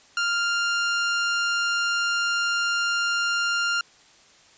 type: tone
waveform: sawtooth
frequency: 1396.9 Hz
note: F6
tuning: in tune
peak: -18 dBFS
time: 0.17-3.81 s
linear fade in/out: 2 ms
effects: white hiss -54 dBFS RMS until 4.57 s + resampled to 16000 Hz